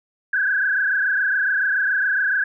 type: tone with frequency modulation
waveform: sine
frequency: 1586 Hz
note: G6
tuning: 20 cents sharp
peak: -17 dBFS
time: 0.33-2.44 s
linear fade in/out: 5 ms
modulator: 27.1 Hz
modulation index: 3.2
effects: none